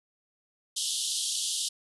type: band-pass noise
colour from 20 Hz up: pink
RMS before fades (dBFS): -31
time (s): 0.76-1.69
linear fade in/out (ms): 10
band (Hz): 3000 to 11000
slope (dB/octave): 96
effects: none